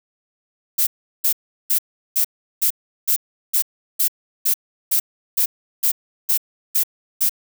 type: noise bursts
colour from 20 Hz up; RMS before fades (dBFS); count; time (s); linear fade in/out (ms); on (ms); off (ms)
violet; -17; 15; 0.78-7.295; 10; 89; 370
effects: none